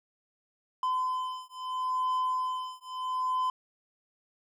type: beating tone pair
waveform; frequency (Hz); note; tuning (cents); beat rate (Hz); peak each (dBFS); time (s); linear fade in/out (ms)
triangle; 1020 / 1020.76; C6 / C6; -44 / -43; 0.76; -30; 0.83-3.5; 2
effects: none